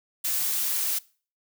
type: noise with amplitude modulation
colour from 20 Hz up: blue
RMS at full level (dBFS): -25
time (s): 0.24-0.99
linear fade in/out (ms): 10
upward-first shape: sine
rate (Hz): 209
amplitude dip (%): 35
effects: noise-tail reverb RT60 0.4 s tail -22 dB re dry